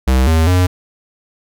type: tone with pitch steps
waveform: square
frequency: 64.8 / 80.6 / 90.6 Hz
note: C2 / E2 / F#2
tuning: -16 / -38 / -36 cents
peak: -10 dBFS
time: 0.07-0.67 s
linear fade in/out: 10 ms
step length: 200 ms
effects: none